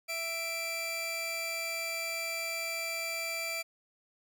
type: tone pair together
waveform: sawtooth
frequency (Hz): 662.6 / 2349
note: E5 / D7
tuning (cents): +9 / 0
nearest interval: octave + minor seventh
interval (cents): 2191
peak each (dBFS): -36 / -31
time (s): 0.08-3.63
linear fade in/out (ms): 20
effects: none